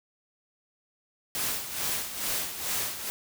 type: noise with tremolo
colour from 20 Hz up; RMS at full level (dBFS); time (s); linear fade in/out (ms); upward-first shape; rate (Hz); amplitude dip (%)
white; -29; 1.35-3.1; 0; sine; 2.3; 65
effects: none